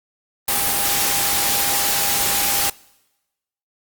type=tone in noise; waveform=sine; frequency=805 Hz; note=G5; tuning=46 cents sharp; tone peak=-29 dBFS; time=0.48-2.7 s; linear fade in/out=5 ms; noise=white; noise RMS=-19 dBFS; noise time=0.48-2.7 s; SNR=-13 dB; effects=noise-tail reverb RT60 1.0 s tail -24 dB re dry + Opus 32 kbps